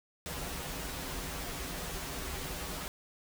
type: noise with comb filter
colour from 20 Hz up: pink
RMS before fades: -39 dBFS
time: 0.26-2.88 s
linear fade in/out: 0 ms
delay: 9.2 ms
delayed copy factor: -0.85
effects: none